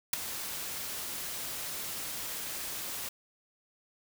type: noise with ADSR envelope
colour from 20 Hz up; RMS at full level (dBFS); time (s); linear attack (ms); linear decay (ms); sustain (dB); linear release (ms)
white; -23; 0.13-3.09; 5; 7; -15; 4
effects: none